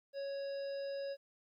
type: harmonic tone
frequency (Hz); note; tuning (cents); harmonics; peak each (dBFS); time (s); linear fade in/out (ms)
554.4; C#5; 0; 1 / 3 / 5 / 7 / 9; -38 / -55 / -60 / -61 / -55; 0.13-1.17; 50
effects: 13-bit